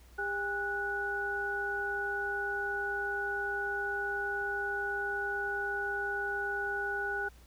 sine tone cluster, 402 / 809 / 1473 Hz, G4 / G#5 / F#6, +44 / -46 / -8 cents, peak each -38 / -39 / -33 dBFS, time 0.18-7.29 s, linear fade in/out 10 ms, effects added 60 Hz sine -54 dBFS peak until 7.46 s + pink hiss -62 dBFS RMS until 7.46 s

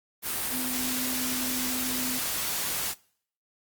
sine tone in noise, 253.6 Hz, B3, 46 cents sharp, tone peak -33 dBFS, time 0.5-2.21 s, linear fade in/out 50 ms, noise white, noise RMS -30 dBFS, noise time 0.22-2.95 s, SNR -6 dB, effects noise-tail reverb RT60 0.6 s tail -24 dB re dry + Opus 32 kbps

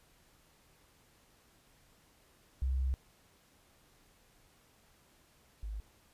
sine tone pair in turn, 65.41 / 52.7 Hz, C2 / G#1, 0 / +26 cents, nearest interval major third, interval 374 cents, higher first, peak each -29 / -37 dBFS, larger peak first, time 2.62-2.94 / 5.63-5.8 s, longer first, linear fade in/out 0 ms, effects pink hiss -66 dBFS RMS until 6.13 s + resampled to 32000 Hz

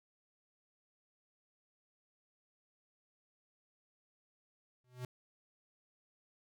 square tone with exponential growth, 125.4 Hz, B2, 27 cents sharp, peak -38 dBFS, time 4.84-5.05 s, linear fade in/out 2 ms, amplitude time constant 44 ms, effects none

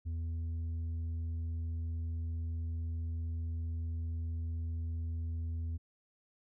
sine tone with tanh clipping, 82.3 Hz, E2, 2 cents flat, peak -35 dBFS, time 0.05-5.78 s, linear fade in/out 20 ms, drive 4 dB, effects none

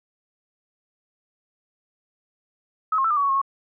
sine tone with pitch steps, 1279 / 1074 / 1325 / 1204 / 1133 / 1116 / 1082 / 1097 Hz, D#6 / C6 / E6 / D6 / C#6 / C#6 / C#6 / C#6, +47 / +45 / +9 / +43 / +37 / +11 / -42 / -18 cents, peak -18 dBFS, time 2.92-3.416 s, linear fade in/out 5 ms, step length 62 ms, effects none

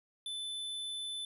square tone, 3513 Hz, A7, 3 cents flat, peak -38 dBFS, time 0.26-1.25 s, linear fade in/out 2 ms, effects resampled to 32000 Hz

